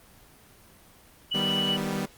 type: tone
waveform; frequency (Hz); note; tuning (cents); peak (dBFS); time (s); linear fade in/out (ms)
sine; 2954; F#7; -3; -25; 1.31-1.77; 10
type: chord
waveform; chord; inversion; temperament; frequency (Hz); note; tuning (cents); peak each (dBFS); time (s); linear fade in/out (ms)
sawtooth; Eb augmented; none; equal; 155.56 / 196 / 246.9; Eb3 / G3 / B3; 0 / 0 / 0; -30 / -26 / -30; 1.34-2.06; 10
effects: pink hiss -54 dBFS RMS until 2.17 s + Opus 24 kbps